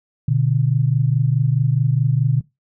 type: tone pair together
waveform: sine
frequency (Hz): 122.09 / 146.83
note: B2 / D3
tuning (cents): -19 / 0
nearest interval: minor third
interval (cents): 319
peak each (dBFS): -17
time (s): 0.28-2.41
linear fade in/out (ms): 5
effects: noise-tail reverb RT60 0.2 s tail -20 dB re dry